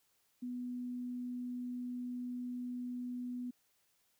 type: tone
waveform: sine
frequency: 246.9 Hz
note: B3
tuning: in tune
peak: -38 dBFS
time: 0.42-3.51 s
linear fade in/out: 10 ms
effects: white hiss -75 dBFS RMS until 4.19 s